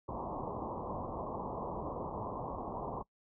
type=low-pass noise; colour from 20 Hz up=white; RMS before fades=-40 dBFS; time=0.08-3.03 s; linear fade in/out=10 ms; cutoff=1100 Hz; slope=96 dB/octave; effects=noise-tail reverb RT60 0.1 s tail -22 dB re dry